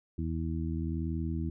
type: harmonic tone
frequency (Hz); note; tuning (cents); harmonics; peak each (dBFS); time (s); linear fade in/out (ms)
81.1; E2; -28; 1 / 2 / 3 / 4; -33 / -36 / -38 / -39; 0.18-1.5; 5
effects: none